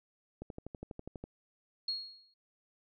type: click train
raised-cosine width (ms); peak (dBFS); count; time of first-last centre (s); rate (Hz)
2; -29; 11; 0.42-1.24; 12.2
type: tone with exponential decay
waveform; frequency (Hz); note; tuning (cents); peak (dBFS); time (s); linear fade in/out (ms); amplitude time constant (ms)
sine; 4300; C8; +47; -30; 1.88-2.34; 5; 99
effects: none